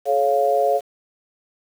sine chord, A augmented, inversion none, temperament equal with one note detuned, 429.2 / 554.4 / 698.5 Hz, A4 / C#5 / E#5, -43 / 0 / 0 cents, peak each -22 / -19 / -19 dBFS, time 0.05-0.81 s, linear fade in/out 50 ms, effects 7-bit

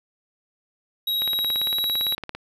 square tone with pitch glide, 3830 to 3872 Hz, A#7 to B7, +46 to -35 cents, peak -22 dBFS, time 1.07-2.15 s, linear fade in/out 5 ms, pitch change +19 cents, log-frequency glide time 1.23-1.81 s
click train, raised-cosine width 0.3 ms, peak -16 dBFS, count 21, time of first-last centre 1.22-2.35 s, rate 17.7 Hz
effects 9-bit

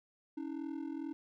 triangle ring-modulated tone, 299.9 Hz, D4, 36 cents sharp, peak -33 dBFS, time 0.37-1.13 s, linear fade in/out 0 ms, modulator 21.1 Hz, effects none

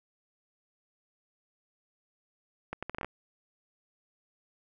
accelerating click train, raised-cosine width 0.5 ms, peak -20 dBFS, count 8, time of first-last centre 2.73-3.046 s, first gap 96 ms, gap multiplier 0.73, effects none

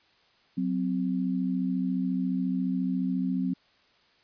sine tone pair together, 185 / 259.3 Hz, F#3 / C4, 0 / -15 cents, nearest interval tritone, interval 585 cents, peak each -28 dBFS, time 0.57-3.54 s, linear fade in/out 10 ms, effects white hiss -63 dBFS RMS until 4.23 s + resampled to 11025 Hz

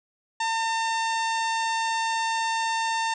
harmonic tone, 904 Hz, A5, 47 cents sharp, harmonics 1 / 2 / 3 / 4 / 5 / 6 / 7 / 8 / 9, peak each -25 / -31 / -35 / -37 / -39 / -41 / -42 / -43 / -44 dBFS, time 0.4-3.14 s, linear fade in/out 5 ms, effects none

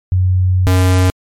sine / square tone pair in turn, 92.1 / 92.1 Hz, F#2 / F#2, -7 / -7 cents, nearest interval unison, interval 0 cents, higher neither, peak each -9 dBFS, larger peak neither, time 0.12-0.67 / 0.67-1.1 s, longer first, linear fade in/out 0 ms, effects MP3 64 kbps

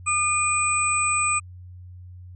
sine tone cluster, 1213 / 2455 / 8040 Hz, D#6 / D#7 / B8, -44 / -24 / +30 cents, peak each -24 dBFS, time 0.06-1.4 s, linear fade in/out 20 ms, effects added 90 Hz sine -39 dBFS peak until 2.35 s

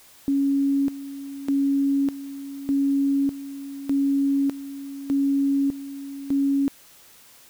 sine tone with tremolo, 277.4 Hz, C#4, 1 cent sharp, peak -18 dBFS, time 0.28-6.68 s, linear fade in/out 0 ms, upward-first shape square, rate 0.83 Hz, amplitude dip 80%, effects white hiss -51 dBFS RMS until 7.49 s

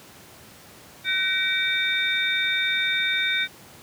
sine tone cluster, 1516 / 1880 / 2305 / 3650 Hz, F#6 / A#6 / D7 / A#7, +42 / +14 / -33 / -37 cents, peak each -27 / -32 / -25 / -25 dBFS, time 1.04-3.48 s, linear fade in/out 50 ms, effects pink hiss -47 dBFS RMS until 3.82 s + high-pass 100 Hz 12 dB/octave

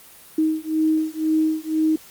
sine beating tone pair, 313.5 / 315.5 Hz, D#4 / D#4, +13 / +24 cents, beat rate 2 Hz, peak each -21 dBFS, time 0.38-1.96 s, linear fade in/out 5 ms, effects white hiss -46 dBFS RMS until 2.1 s + Opus 32 kbps

